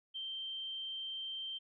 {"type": "tone", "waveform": "sine", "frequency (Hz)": 3136, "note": "G7", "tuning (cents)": 0, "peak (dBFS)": -39, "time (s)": [0.14, 1.59], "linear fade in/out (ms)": 20, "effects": []}